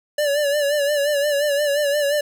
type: tone with vibrato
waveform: square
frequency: 579 Hz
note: D5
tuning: 25 cents flat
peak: -18 dBFS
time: 0.18-2.21 s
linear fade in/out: 5 ms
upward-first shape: sine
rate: 5.7 Hz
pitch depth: 59 cents each way
effects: none